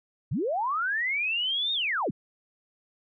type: linear two-way sweep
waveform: sine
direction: up then down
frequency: 92.5 to 3726 to 92.5 Hz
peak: -25 dBFS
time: 0.31-2.11 s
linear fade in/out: 10 ms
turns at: 1.73 s
effects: none